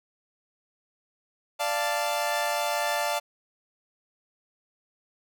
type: chord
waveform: sawtooth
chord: D minor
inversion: none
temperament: equal with one note detuned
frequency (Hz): 587.3 / 692.4 / 880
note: D5 / F5 / A5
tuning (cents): 0 / -15 / 0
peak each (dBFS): -26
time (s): 1.59-3.2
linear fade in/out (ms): 20
effects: none